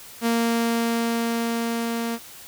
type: tone with level ramp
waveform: sawtooth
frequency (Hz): 231.7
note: A#3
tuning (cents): -10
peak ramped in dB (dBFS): -15 to -21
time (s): 0.21-2.19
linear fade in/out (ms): 50
effects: white hiss -43 dBFS RMS until 2.47 s